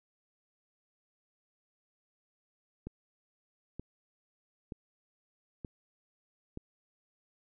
click train, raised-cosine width 3 ms, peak -27 dBFS, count 5, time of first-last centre 2.87-6.574 s, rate 1.08 Hz, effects none

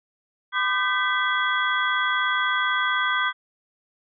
sine tone cluster, 1009 / 1204 / 1540 / 1988 / 3333 Hz, B5 / D6 / G6 / B6 / G#7, +37 / +43 / -31 / +11 / +5 cents, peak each -29 / -26 / -24 / -28 / -30 dBFS, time 0.52-3.33 s, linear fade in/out 50 ms, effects none

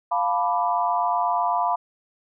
sine chord, B half-diminished seventh, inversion second, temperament equal with one note detuned, 702.1 / 880 / 987.8 / 1174.7 Hz, F5 / A5 / B5 / D6, +9 / 0 / 0 / 0 cents, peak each -24 / -28 / -23 / -29 dBFS, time 0.11-1.76 s, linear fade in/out 10 ms, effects none

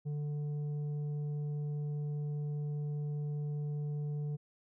triangle tone with tanh clipping, 147.5 Hz, D3, 8 cents sharp, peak -35 dBFS, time 0.05-4.37 s, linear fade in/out 20 ms, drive 10 dB, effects none

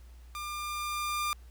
sawtooth tone with level ramp, 1198 Hz, D6, 34 cents sharp, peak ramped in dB -33 to -25 dBFS, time 0.35-1.33 s, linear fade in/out 0 ms, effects added 60 Hz sine -48 dBFS peak until 1.5 s + pink hiss -64 dBFS RMS until 1.5 s

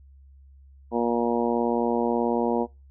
harmonic tone, 118.4 Hz, A#2, 27 cents sharp, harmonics 2 / 3 / 4 / 5 / 6 / 7 / 8, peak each -26 / -28 / -27 / -32 / -32 / -33 / -31 dBFS, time 0.91-2.67 s, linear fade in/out 50 ms, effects noise-tail reverb RT60 0.3 s tail -26 dB re dry + added 68 Hz sine -48 dBFS peak until 2.9 s

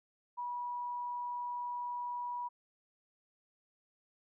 sine tone, 972 Hz, B5, 28 cents flat, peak -36 dBFS, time 0.37-2.49 s, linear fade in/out 20 ms, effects none

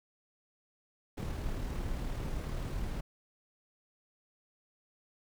brown noise with amplitude modulation, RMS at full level -35 dBFS, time 1.17-3.01 s, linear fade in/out 10 ms, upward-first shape sine, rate 37.9 Hz, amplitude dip 25%, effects none

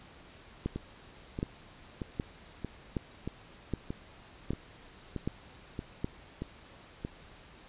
two click trains, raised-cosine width 3 ms, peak -22 / -18 dBFS, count 11 / 8, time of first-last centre 0.76-7.049 / 0.66-6.045 s, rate 1.59 / 1.3 Hz, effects pink hiss -54 dBFS RMS until 7.68 s + resampled to 8000 Hz

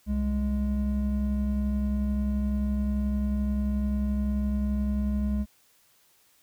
triangle tone pair together, 65.41 / 207.7 Hz, C2 / G#3, 0 / 0 cents, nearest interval octave + minor sixth, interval 2000 cents, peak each -25 dBFS, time 0.06-5.46 s, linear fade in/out 50 ms, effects white hiss -63 dBFS RMS until 6.42 s

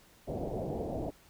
white low-pass noise, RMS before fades -36 dBFS, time 0.27-1.11 s, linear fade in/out 20 ms, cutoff 710 Hz, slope 48 dB/octave, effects pink hiss -61 dBFS RMS until 1.29 s

